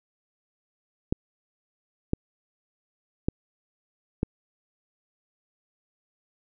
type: clicks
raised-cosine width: 3 ms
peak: -10 dBFS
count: 4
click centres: 1.125 / 2.134 / 3.285 / 4.231 s
effects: none